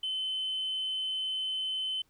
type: tone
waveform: sine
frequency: 3054 Hz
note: G7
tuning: 46 cents flat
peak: -29 dBFS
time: 0.03-2.02 s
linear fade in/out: 5 ms
effects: tanh soft clip ceiling -27 dBFS + pink hiss -71 dBFS RMS until 2.09 s